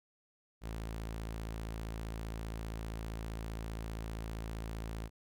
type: tone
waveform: sawtooth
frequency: 55.2 Hz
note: A1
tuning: 6 cents sharp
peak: -35 dBFS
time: 0.61-5.1 s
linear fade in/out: 50 ms
effects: none